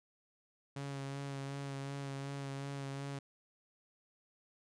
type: tone with vibrato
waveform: sawtooth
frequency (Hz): 138.59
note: C#3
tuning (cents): 0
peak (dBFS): -36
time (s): 0.76-3.19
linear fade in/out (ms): 5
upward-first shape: sine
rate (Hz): 2.7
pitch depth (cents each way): 21
effects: resampled to 22050 Hz